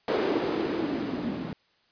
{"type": "noise with low-pass filter sweep", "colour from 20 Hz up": "violet", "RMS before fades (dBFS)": -29, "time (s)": [0.08, 1.53], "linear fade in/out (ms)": 2, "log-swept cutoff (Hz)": [420, 210], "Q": 3.1, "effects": ["white hiss -66 dBFS RMS until 1.91 s", "resampled to 11025 Hz"]}